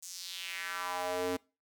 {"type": "tone with high-pass filter sweep", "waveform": "square", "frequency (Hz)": 90.2, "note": "F#2", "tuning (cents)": -44, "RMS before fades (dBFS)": -37, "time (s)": [0.02, 1.37], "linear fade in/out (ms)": 10, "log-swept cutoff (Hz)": [7300, 330], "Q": 2.6, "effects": ["noise-tail reverb RT60 0.3 s tail -23 dB re dry"]}